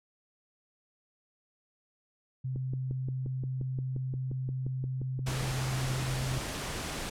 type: tone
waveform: sine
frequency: 130 Hz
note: C3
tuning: 11 cents flat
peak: -31 dBFS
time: 2.44-6.39 s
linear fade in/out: 10 ms
type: click train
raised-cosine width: 3 ms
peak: -27 dBFS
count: 16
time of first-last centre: 2.56-5.192 s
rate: 5.7 Hz
type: noise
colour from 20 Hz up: pink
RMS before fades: -36 dBFS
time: 5.26-7.1 s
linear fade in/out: 10 ms
effects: low-pass 10000 Hz 12 dB/octave